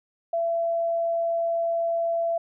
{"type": "tone", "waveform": "sine", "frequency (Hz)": 672, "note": "E5", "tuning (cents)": 33, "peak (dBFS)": -22, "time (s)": [0.33, 2.38], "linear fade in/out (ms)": 5, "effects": []}